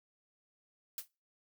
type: noise with exponential decay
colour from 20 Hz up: blue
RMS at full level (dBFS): -35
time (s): 0.98-1.08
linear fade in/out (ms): 1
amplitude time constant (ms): 20
effects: noise-tail reverb RT60 0.3 s tail -24 dB re dry